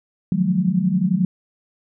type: tone cluster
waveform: sine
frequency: 153.5 / 175.1 / 186.1 / 216.3 Hz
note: D#3 / F3 / F#3 / A3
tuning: -23 / +5 / +10 / -29 cents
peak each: -27 / -22 / -18 / -25 dBFS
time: 0.32-1.25 s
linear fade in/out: 2 ms
effects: none